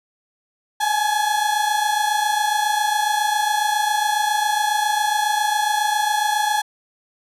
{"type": "tone pair together", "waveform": "35% pulse", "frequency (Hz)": [830.6, 857.9], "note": ["G#5", "A5"], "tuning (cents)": [0, -44], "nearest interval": "minor second", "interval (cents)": 56, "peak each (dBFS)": -19, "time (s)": [0.8, 6.62], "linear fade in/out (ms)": 10, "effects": ["resampled to 32000 Hz"]}